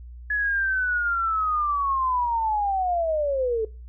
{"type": "linear sweep", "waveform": "sine", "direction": "down", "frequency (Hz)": [1703, 430], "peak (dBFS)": -21, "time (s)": [0.3, 3.65], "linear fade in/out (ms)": 5, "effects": ["noise-tail reverb RT60 0.3 s tail -20 dB re dry", "added 60 Hz sine -38 dBFS peak until 3.88 s"]}